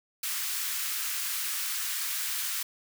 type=high-pass noise; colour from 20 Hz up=white; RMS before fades=-32 dBFS; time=0.23-2.63 s; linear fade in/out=5 ms; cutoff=1200 Hz; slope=24 dB/octave; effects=none